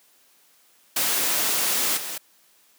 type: noise with level steps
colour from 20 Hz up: white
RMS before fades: -23 / -32 dBFS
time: 0.96-2.18 s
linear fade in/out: 5 ms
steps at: 1.96 s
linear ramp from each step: 20 ms
effects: white hiss -59 dBFS RMS until 2.78 s + high-pass 200 Hz 12 dB/octave